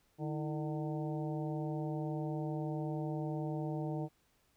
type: harmonic tone with a mistuned harmonic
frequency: 150.9 Hz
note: D3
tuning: 47 cents sharp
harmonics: 1 / 2 / 3 / 4 / 5 / 6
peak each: -37 / -40 / -45 / -46 / -47 / -52 dBFS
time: 0.18-4.09 s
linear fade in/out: 50 ms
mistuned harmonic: 2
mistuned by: +110 cents
effects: pink hiss -73 dBFS RMS until 4.56 s